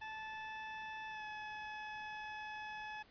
20% pulse tone with pitch glide, 873 to 853.6 Hz, A5 to G#5, -14 to +47 cents, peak -39 dBFS, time 0.01-3.03 s, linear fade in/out 10 ms, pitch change -39 cents, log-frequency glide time 1.09-1.24 s, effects pink hiss -65 dBFS RMS until 3.1 s + resampled to 11025 Hz

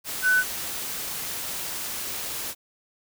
sine tone in noise, 1500 Hz, F#6, 23 cents sharp, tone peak -17 dBFS, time 0.22-0.44 s, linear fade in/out 50 ms, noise white, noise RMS -32 dBFS, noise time 0.04-2.55 s, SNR +12 dB, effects none

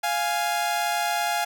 sawtooth tone pair together, 698.5 / 830.7 Hz, F5 / G#5, 0 / 0 cents, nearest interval minor third, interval 300 cents, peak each -22 dBFS, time 0.03-1.45 s, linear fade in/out 10 ms, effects none

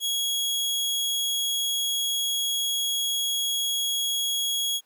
sawtooth tone, 3322 Hz, G#7, in tune, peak -21 dBFS, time 0-4.81 s, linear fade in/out 50 ms, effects pink hiss -66 dBFS RMS until 4.85 s + high-pass 400 Hz 12 dB/octave

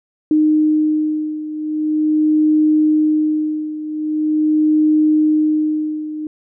sine beating tone pair, 307.2 / 307.63 Hz, D#4 / D#4, -22 / -20 cents, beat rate 0.43 Hz, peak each -14 / -18 dBFS, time 0.31-6.27 s, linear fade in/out 2 ms, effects none

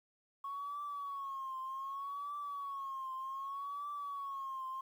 sine tone with vibrato, 1104 Hz, C#6, 7 cents flat, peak -38 dBFS, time 0.44-4.81 s, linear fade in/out 5 ms, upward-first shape triangle, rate 0.65 Hz, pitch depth 96 cents each way, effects tanh soft clip ceiling -35 dBFS + 11-bit

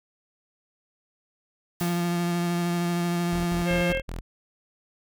white noise with exponential decay, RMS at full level -35 dBFS, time 1.8-2.36 s, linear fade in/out 2 ms, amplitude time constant 120 ms
35% pulse tone with vibrato, 173.2 Hz, F3, 14 cents flat, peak -22 dBFS, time 1.81-3.92 s, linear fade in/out 0 ms, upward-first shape sine, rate 13 Hz, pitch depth 15 cents each way
sawtooth tone bursts, 42 Hz, E1, 33 cents sharp, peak -28 dBFS, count 5, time 3.32-4.21 s, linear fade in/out 10 ms, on 130 ms, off 60 ms
harmonic tone, 534 Hz, C5, 35 cents sharp, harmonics 1 / 3 / 4 / 5 / 6, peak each -26 / -34 / -32 / -34 / -39 dBFS, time 3.65-4.02 s, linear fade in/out 50 ms
effects none

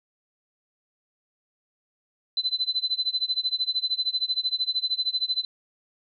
sine tone with tremolo, 4033 Hz, B7, 36 cents sharp, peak -20 dBFS, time 2.37-5.45 s, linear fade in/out 2 ms, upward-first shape sine, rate 13 Hz, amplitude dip 95%, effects none

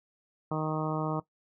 harmonic tone, 155.7 Hz, D#3, 2 cents sharp, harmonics 1 / 2 / 3 / 4 / 5 / 6 / 7 / 8, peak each -32 / -35 / -37 / -38 / -39 / -40 / -40 / -41 dBFS, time 0.51-1.2 s, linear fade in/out 5 ms, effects noise-tail reverb RT60 0.1 s tail -17 dB re dry

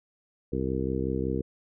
harmonic tone, 65.41 Hz, C2, in tune, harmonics 1 / 2 / 3 / 4 / 5 / 6 / 7, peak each -34 / -34 / -34 / -34 / -34 / -34 / -34 dBFS, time 0.52-1.42 s, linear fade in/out 10 ms, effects none

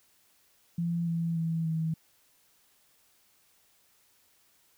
sine tone with pitch steps, 170 / 166.89 / 163.83 / 160.83 Hz, F3 / E3 / E3 / E3, -46 / +22 / -10 / -42 cents, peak -27 dBFS, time 0.78-1.94 s, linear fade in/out 5 ms, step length 290 ms, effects white hiss -66 dBFS RMS until 4.77 s

